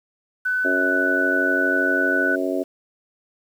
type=tone with pitch glide; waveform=sine; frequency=1501 to 1488.1 Hz; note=F#6 to F#6; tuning=+24 to +9 cents; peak=-19 dBFS; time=0.45-2.36 s; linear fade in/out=10 ms; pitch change=-15 cents; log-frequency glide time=0.68-0.78 s
type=harmonic tone; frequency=92.5 Hz; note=F#2; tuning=in tune; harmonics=3 / 4 / 5 / 6 / 7; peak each=-25 / -26 / -32 / -29 / -27 dBFS; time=0.64-2.64 s; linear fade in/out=20 ms
effects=8-bit